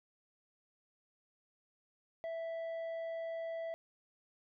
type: tone with tanh clipping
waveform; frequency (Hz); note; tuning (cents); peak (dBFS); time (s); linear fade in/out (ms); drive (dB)
sine; 659.3; E5; 0; -39; 2.24-3.74; 0; 6
effects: none